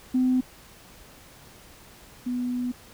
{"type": "tone pair in turn", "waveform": "sine", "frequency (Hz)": [255.1, 247.1], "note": ["C4", "B3"], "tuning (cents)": [-44, 1], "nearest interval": "minor second", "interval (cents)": 55, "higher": "first", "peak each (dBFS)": [-18, -25], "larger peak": "first", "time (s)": [[0.14, 0.41], [2.26, 2.72]], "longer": "second", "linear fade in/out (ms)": 10, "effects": ["tanh soft clip ceiling -14 dBFS", "pink hiss -50 dBFS RMS until 2.93 s"]}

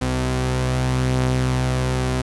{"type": "tone pair together", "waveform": "sawtooth", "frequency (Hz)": [64, 127.59], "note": ["C2", "C3"], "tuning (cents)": [-38, -43], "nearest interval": "octave", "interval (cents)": 1195, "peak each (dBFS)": [-20, -16], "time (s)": [0.01, 2.22], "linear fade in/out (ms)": 10, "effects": ["resampled to 24000 Hz", "8-bit"]}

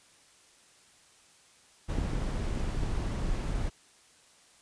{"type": "noise", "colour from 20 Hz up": "brown", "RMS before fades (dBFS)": -31, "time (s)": [1.88, 3.7], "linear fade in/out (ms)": 20}
{"type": "clicks", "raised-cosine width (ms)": 3, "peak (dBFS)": [-18, -22, -27, -22], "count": 4, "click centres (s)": [1.985, 2.134, 2.576, 2.835]}
{"effects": ["white hiss -60 dBFS RMS until 4.61 s", "resampled to 22050 Hz"]}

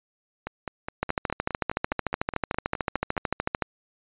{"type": "two click trains", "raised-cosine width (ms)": 0.5, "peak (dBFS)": [-9, -16], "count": [36, 14], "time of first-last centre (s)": [[1.03, 3.623], [0.47, 3.167]], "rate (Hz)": [13.5, 4.82], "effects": ["resampled to 8000 Hz"]}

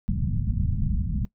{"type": "low-pass noise", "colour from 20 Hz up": "pink", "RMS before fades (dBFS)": -25, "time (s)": [0.08, 1.25], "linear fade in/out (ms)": 0, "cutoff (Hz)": 210, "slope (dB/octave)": 48, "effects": ["noise-tail reverb RT60 0.1 s tail -19 dB re dry"]}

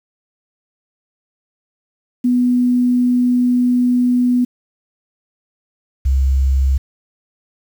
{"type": "tone pair in turn", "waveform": "sine", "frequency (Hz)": [246.9, 66.96], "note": ["B3", "C2"], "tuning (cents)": [0, 41], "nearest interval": "octave + major seventh", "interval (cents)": 2259, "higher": "first", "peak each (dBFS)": -11, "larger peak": "neither", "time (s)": [[2.24, 4.45], [6.05, 6.78]], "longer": "first", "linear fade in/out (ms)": 10, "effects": ["7-bit"]}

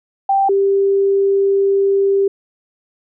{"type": "tone pair in turn", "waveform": "sine", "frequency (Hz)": [784, 394.2], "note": ["G5", "G4"], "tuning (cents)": [0, 10], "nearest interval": "octave", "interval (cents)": 1190, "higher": "first", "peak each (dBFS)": -11, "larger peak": "neither", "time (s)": [[0.29, 0.49], [0.49, 2.28]], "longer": "second", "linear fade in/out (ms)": 5, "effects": []}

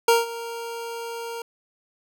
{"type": "tone with ADSR envelope", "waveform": "25% pulse", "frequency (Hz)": 464.8, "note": "A#4", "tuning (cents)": -5, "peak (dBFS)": -9, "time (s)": [0.08, 1.42], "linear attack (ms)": 4, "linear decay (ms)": 170, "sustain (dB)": -18, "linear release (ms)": 3, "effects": []}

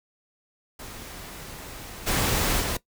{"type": "noise with level steps", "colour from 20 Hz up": "pink", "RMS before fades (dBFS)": [-40, -24, -28], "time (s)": [0.79, 2.77], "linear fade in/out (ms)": 5, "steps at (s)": [2.06, 2.6], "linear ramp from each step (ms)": 20, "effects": ["noise-tail reverb RT60 0.1 s tail -18 dB re dry"]}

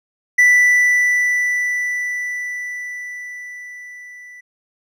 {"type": "tone with level ramp", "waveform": "triangle", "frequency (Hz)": 1975.5, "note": "B6", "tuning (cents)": 0, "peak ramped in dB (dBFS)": [-6, -35], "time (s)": [0.38, 4.41], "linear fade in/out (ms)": 10, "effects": []}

